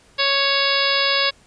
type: harmonic tone with a mistuned harmonic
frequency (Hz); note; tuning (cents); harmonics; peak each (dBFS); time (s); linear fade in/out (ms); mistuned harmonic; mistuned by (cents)
554.4; C#5; 0; 1 / 2 / 3 / 4 / 5 / 6 / 7 / 8 / 9; -25 / -25 / -25 / -25 / -25 / -25 / -25 / -25 / -25; 0.18-1.31; 20; 6; +34
effects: pink hiss -53 dBFS RMS until 1.46 s + resampled to 22050 Hz